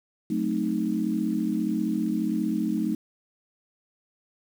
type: chord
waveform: sine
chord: F# diminished seventh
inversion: none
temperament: equal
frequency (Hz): 185 / 220 / 261.6 / 311.1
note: F#3 / A3 / C4 / Eb4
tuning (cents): 0 / 0 / 0 / 0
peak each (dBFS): -31 / -27 / -32 / -28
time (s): 0.3-2.95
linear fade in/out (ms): 5
effects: 8-bit